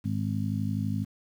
harmonic tone, 52 Hz, G#1, 3 cents sharp, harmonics 2 / 3 / 4 / 5, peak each -30 / -35 / -31 / -35 dBFS, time 0.04-1.05 s, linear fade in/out 20 ms, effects 9-bit

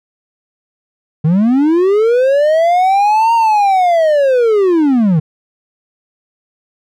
triangle linear two-way sweep, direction up then down, 146.83 to 932.3 to 146.83 Hz, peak -6 dBFS, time 1.24-5.2 s, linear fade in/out 10 ms, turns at 3.34 s, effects none

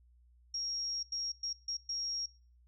sine tone bursts at uneven times, 5588 Hz, F8, in tune, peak -34 dBFS, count 5, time 0.54-1.03 / 1.12-1.32 / 1.43-1.53 / 1.68-1.77 / 1.89-2.26 s, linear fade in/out 5 ms, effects noise-tail reverb RT60 0.4 s tail -23 dB re dry + added 60 Hz sine -61 dBFS peak until 2.67 s

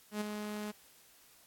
sawtooth tone with ADSR envelope, 210 Hz, G#3, 19 cents sharp, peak -28 dBFS, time 0.11-0.72 s, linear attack 100 ms, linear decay 11 ms, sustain -6 dB, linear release 17 ms, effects white hiss -62 dBFS RMS until 1.46 s + AAC 64 kbps

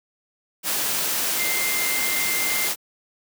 sine tone in noise, 2093 Hz, C7, in tune, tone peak -26 dBFS, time 1.36-2.7 s, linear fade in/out 50 ms, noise white, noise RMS -24 dBFS, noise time 0.63-2.76 s, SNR -5 dB, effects high-pass 150 Hz 12 dB/octave

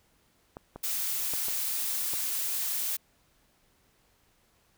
clicks, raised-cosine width 1 ms, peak -26 dBFS, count 5, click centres 0.569 / 0.76 / 1.337 / 1.484 / 2.136 s
blue noise, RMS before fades -31 dBFS, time 0.83-2.97 s, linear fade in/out 10 ms
effects pink hiss -67 dBFS RMS until 4.77 s

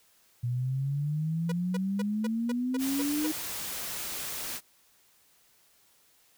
sine exponential sweep, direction up, 119.3 to 313 Hz, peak -27 dBFS, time 0.43-3.32 s, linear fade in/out 10 ms
sawtooth tone bursts, 487.6 Hz, B4, 22 cents flat, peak -30 dBFS, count 8, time 1.49-3.27 s, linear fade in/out 5 ms, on 30 ms, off 220 ms
white noise, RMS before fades -36 dBFS, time 2.78-4.61 s, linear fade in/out 50 ms
effects white hiss -64 dBFS RMS until 6.37 s

